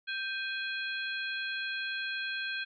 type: harmonic tone with a mistuned harmonic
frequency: 830.6 Hz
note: G#5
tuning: in tune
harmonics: 2 / 3 / 4 / 5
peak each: -35 / -39 / -41 / -43 dBFS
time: 0.07-2.65 s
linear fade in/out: 20 ms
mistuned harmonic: 2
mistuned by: -100 cents
effects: none